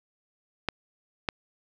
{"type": "clicks", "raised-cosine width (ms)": 0.3, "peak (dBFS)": -10, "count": 2, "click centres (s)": [0.687, 1.288], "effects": []}